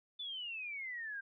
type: exponential sweep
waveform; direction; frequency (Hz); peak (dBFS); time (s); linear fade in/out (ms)
sine; down; 3531 to 1574; -40; 0.19-1.21; 10
effects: none

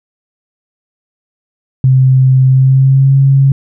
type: tone with pitch glide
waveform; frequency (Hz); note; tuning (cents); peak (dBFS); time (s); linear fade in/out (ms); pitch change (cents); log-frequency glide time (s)
sine; 130.81 to 136.44; C3 to C#3; 0 to -27; -4; 1.84-3.52; 2; +73; 2.47-3.16
effects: none

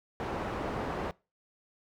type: low-pass noise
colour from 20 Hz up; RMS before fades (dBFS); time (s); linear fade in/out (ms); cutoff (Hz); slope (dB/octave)
white; -35; 0.2-1.11; 0; 850; 12
effects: noise-tail reverb RT60 0.3 s tail -23 dB re dry

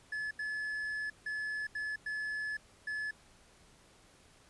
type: tone bursts at uneven times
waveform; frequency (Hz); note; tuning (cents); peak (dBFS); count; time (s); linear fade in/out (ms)
triangle; 1718; A6; -42; -33; 6; 0.12-0.31 / 0.39-1.1 / 1.26-1.67 / 1.75-1.96 / 2.06-2.57 / 2.87-3.11; 5
effects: pink hiss -62 dBFS RMS until 4.49 s + resampled to 24000 Hz

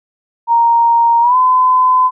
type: tone with pitch glide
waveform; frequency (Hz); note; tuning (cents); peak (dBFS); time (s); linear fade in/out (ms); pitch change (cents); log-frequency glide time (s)
sine; 932.3 to 1016.7; A#5 to B5; 0 to +50; -7; 0.47-2.11; 50; +150; 1.21-1.36
effects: none

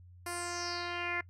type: tone with low-pass filter sweep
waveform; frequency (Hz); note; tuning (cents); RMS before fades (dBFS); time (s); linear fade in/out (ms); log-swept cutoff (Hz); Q
10% pulse; 349.2; F4; 0; -37; 0.26-1.21; 5; 11000 to 2000; 5
effects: noise-tail reverb RT60 0.1 s tail -22 dB re dry + added 89 Hz sine -52 dBFS peak until 1.29 s

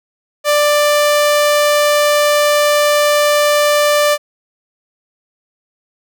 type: tone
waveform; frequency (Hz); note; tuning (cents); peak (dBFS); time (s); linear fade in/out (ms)
sawtooth; 590; D5; +8; -6; 0.44-4.18; 50
effects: none

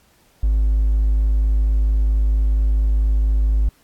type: tone with hard clipping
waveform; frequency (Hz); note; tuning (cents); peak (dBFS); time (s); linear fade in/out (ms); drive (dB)
triangle; 52.2; G#1; +10; -14; 0.43-3.69; 5; 4
effects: pink hiss -57 dBFS RMS until 3.83 s + AAC 64 kbps

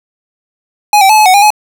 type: tone with pitch steps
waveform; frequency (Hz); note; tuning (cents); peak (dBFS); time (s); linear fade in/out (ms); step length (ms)
square; 834 / 773 / 862 / 854 / 743 / 810 / 846; G#5 / G5 / A5 / G#5 / F#5 / G#5 / G#5; +7 / -24 / -36 / +48 / +7 / -43 / +32; -4; 0.93-1.504; 2; 82
effects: none

